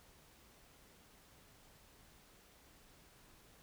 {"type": "silence", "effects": ["pink hiss -64 dBFS RMS until 3.62 s"]}